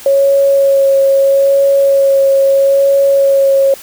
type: tone with vibrato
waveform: sine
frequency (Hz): 550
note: C#5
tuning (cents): -14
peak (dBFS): -6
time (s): 0.06-3.74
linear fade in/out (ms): 2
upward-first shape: sine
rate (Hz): 0.77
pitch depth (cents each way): 13
effects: white hiss -33 dBFS RMS until 3.82 s